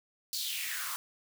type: noise with high-pass filter sweep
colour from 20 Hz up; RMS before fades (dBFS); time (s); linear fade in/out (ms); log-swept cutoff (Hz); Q
white; -36; 0.33-0.96; 0; 4700 to 1000; 4.1
effects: none

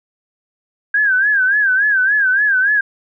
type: tone with vibrato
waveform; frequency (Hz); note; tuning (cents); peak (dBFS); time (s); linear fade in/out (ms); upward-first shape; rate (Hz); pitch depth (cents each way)
sine; 1603; G6; +38; -11; 0.94-2.81; 5; sine; 3.5; 120
effects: none

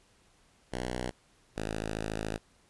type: tone pair in turn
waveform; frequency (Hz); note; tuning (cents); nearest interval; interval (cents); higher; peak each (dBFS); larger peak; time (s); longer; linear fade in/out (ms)
5% pulse; 61.8 / 53.81; B1 / A1; +2 / -38; major second; 240; first; -22; neither; 0.72-1.11 / 1.56-2.38; second; 10
effects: pink hiss -65 dBFS RMS until 2.69 s + resampled to 24000 Hz

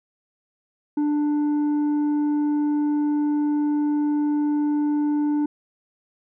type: tone with tanh clipping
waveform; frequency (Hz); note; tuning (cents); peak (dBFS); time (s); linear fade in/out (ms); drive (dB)
sine; 295.5; D4; +11; -20; 0.97-5.46; 5; 5
effects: none

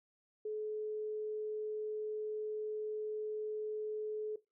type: tone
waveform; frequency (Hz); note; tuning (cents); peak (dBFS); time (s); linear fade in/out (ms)
sine; 428.1; A4; -47; -36; 0.45-4.36; 5
effects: noise-tail reverb RT60 0.2 s tail -17 dB re dry

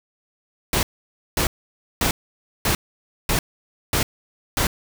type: noise bursts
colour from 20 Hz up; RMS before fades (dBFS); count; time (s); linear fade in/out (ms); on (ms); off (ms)
pink; -20; 7; 0.73-4.67; 2; 100; 540
effects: none

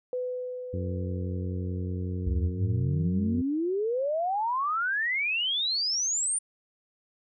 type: tone with exponential decay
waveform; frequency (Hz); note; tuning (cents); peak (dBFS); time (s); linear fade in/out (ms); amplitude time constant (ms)
sine; 501; B4; +25; -27; 0.13-2.94; 1; 610
type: harmonic tone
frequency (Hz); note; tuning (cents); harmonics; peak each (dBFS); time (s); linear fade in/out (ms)
91.2; F#2; -24; 1 / 2 / 3 / 4 / 5; -30 / -36 / -40 / -42 / -44; 0.73-3.42; 10
type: exponential sweep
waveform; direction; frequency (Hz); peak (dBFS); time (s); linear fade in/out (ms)
sine; up; 64.7 to 9330; -25; 2.26-6.39; 10
effects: none

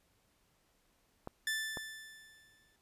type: clicks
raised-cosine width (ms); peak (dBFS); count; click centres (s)
1; -27; 2; 1.274 / 1.772
type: tone with exponential decay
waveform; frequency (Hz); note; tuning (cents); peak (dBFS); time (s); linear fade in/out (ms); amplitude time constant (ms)
sawtooth; 1760; A6; 0; -28; 1.47-2.76; 2; 280
effects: pink hiss -73 dBFS RMS until 2.81 s + resampled to 32000 Hz

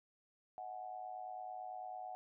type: tone with amplitude modulation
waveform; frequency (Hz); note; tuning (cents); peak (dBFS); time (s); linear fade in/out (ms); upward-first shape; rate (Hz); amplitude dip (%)
sine; 740; F#5; 0; -40; 0.58-2.15; 0; sine; 109; 80
effects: none

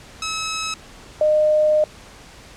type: tone pair in turn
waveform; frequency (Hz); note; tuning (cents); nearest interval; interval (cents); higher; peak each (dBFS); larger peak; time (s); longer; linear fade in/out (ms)
10% pulse / sine; 1290 / 610.9; E6 / D#5; -38 / -32; octave + minor second; 1294; first; -15 / -13; second; 0.22-0.74 / 1.21-1.84; second; 2
effects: pink hiss -43 dBFS RMS until 2.56 s + low-pass 8000 Hz 12 dB/octave

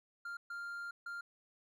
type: tone bursts at uneven times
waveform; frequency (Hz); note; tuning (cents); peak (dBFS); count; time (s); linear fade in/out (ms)
triangle; 1396.9; F6; 0; -39; 3; 0.25-0.37 / 0.5-0.91 / 1.06-1.21; 5
effects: none

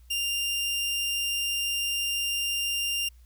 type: tone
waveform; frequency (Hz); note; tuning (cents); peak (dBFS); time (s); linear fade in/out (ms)
sawtooth; 2794; F7; 0; -23; 0.1-3.09; 10
effects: added 60 Hz sine -50 dBFS peak until 3.25 s + white hiss -67 dBFS RMS until 3.25 s

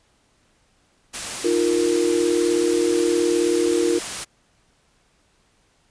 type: noise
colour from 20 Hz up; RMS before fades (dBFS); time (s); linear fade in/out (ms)
white; -29; 1.13-4.25; 20
type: chord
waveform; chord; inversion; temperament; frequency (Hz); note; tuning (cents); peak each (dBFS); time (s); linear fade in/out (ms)
sine; Eb suspended second; none; just; 311.1 / 350 / 466.7; Eb4 / F4 / Bb4; 0 / +4 / +2; -24 / -19 / -22; 1.44-3.99; 10
effects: pink hiss -62 dBFS RMS until 5.9 s + resampled to 22050 Hz

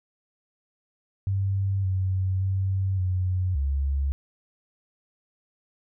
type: tone with pitch steps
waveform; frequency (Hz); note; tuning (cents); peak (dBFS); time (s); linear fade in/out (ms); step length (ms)
sine; 97.6 / 94.2 / 95.8 / 91.9 / 69.4; G2 / F#2 / G2 / F#2 / C#2; -7 / +32 / -39 / -11 / +3; -22; 1.27-4.12; 0; 570
effects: none

